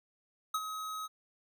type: tone with ADSR envelope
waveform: square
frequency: 1271 Hz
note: D#6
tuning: 36 cents sharp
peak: -29 dBFS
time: 0.54-1.08 s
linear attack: 6 ms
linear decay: 47 ms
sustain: -9 dB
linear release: 28 ms
effects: none